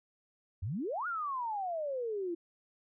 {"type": "exponential two-way sweep", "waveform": "sine", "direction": "up then down", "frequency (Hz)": [82, 1455, 330.9], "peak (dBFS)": -33, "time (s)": [0.62, 2.35], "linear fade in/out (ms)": 10, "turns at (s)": 1.07, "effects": []}